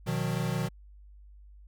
square chord, B major, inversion none, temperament equal with one note detuned, 123.47 / 155.56 / 181.19 Hz, B2 / D#3 / F#3, 0 / 0 / -36 cents, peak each -33 / -33 / -34 dBFS, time 0.06-0.69 s, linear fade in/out 20 ms, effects added 50 Hz sine -49 dBFS peak until 1.67 s

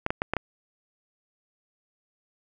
clicks, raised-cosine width 0.5 ms, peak -10 dBFS, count 5, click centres 0.064 / 0.105 / 0.219 / 0.336 / 0.367 s, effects none

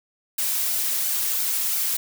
blue noise with flanger, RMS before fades -24 dBFS, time 0.38-1.97 s, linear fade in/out 5 ms, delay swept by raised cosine 1.3 to 3.2 ms, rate 2.9 Hz, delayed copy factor +0.5, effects none

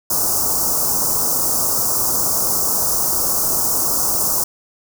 white band-stop noise, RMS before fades -18 dBFS, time 0.1-4.44 s, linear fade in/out 5 ms, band 1300 to 5200 Hz, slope 48 dB/octave, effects none

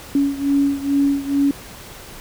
sine beating tone pair, 279.7 / 282 Hz, C#4 / C#4, +16 / +30 cents, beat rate 2.3 Hz, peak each -17 / -20 dBFS, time 0.15-1.51 s, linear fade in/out 2 ms, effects pink hiss -38 dBFS RMS until 2.2 s

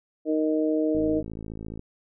harmonic tone, 155.56 Hz, D#3, in tune, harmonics 2 / 3 / 4, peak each -23 / -27 / -29 dBFS, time 0.25-1.23 s, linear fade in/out 50 ms
click train, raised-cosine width 3 ms, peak -24 dBFS, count 47, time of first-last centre 0.95-1.794 s, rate 54.5 Hz
effects none

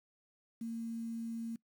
sine tone with quantisation, 228.9 Hz, A#3, 31 cents flat, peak -37 dBFS, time 0.61-1.56 s, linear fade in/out 5 ms, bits 10, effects noise-tail reverb RT60 0.1 s tail -22 dB re dry

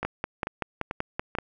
two click trains, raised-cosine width 0.5 ms, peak -15 / -12 dBFS, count 4 / 8, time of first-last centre 0.03-1.352 / 0.05-1.386 s, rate 2.27 / 5.24 Hz, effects none

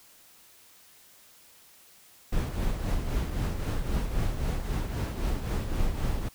brown noise with tremolo, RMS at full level -26 dBFS, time 2.32-6.29 s, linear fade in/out 10 ms, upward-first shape triangle, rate 3.8 Hz, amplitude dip 60%, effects white hiss -56 dBFS RMS until 6.34 s

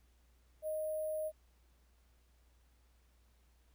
sine tone with sample-and-hold, 621 Hz, D#5, 3 cents flat, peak -35 dBFS, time 0.62-1.32 s, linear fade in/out 50 ms, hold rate 11025 Hz, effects added 60 Hz sine -66 dBFS peak until 3.74 s + pink hiss -75 dBFS RMS until 3.74 s

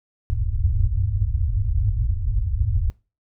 white low-pass noise, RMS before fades -21 dBFS, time 0.3-2.9 s, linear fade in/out 0 ms, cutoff 110 Hz, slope 96 dB/octave, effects noise-tail reverb RT60 0.3 s tail -22 dB re dry

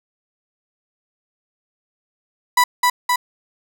35% pulse tone with echo, 987 Hz, B5, 1 cent flat, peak -9 dBFS, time 2.57-2.64 s, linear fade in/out 5 ms, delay 260 ms, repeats 2, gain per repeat -2 dB, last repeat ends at 3.16 s, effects none

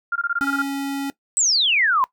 sine tone bursts, 1396.9 Hz, F6, in tune, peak -18 dBFS, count 9, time 0.12-0.621 s, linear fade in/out 5 ms, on 37 ms, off 21 ms
square tone, 277.2 Hz, C#4, in tune, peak -24 dBFS, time 0.41-1.1 s, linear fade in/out 0 ms
sine exponential sweep, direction down, 8210 to 994 Hz, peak -15 dBFS, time 1.37-2.04 s, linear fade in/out 0 ms
effects noise-tail reverb RT60 0.1 s tail -19 dB re dry

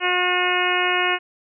harmonic tone, 360.5 Hz, F#4, 45 cents flat, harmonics 1 / 2 / 3 / 4 / 5 / 6 / 7 / 8, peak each -26 / -26 / -26 / -26 / -26 / -26 / -26 / -26 dBFS, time 0-1.19 s, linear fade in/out 50 ms, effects none

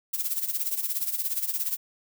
violet noise with tremolo, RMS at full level -26 dBFS, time 0.13-1.77 s, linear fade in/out 10 ms, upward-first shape sine, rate 17 Hz, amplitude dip 75%, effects none

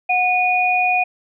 sine tone pair together, 730 / 2460 Hz, F#5 / D#7, -24 / -20 cents, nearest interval octave + major sixth, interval 2104 cents, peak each -17 dBFS, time 0.09-1.04 s, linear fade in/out 10 ms, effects none

